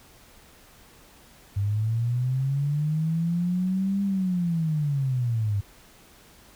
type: linear two-way sweep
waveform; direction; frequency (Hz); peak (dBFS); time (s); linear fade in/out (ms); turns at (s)
sine; up then down; 98 to 200 to 98; -22; 1.56-5.61; 10; 4.03
effects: pink hiss -53 dBFS RMS until 6.55 s